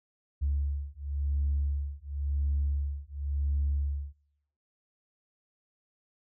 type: beating tone pair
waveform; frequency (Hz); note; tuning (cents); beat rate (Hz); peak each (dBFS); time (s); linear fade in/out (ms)
sine; 70.6 / 71.54; C#2 / D2; +32 / -45; 0.94; -30; 0.41-4.14; 20
effects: noise-tail reverb RT60 1.0 s tail -23 dB re dry + tanh soft clip ceiling -21 dBFS